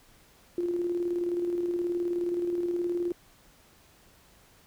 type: tone with tremolo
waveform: sine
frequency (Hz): 349.2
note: F4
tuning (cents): 0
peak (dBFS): -25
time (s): 0.58-3.12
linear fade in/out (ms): 2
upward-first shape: square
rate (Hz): 19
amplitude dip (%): 35
effects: pink hiss -59 dBFS RMS until 4.66 s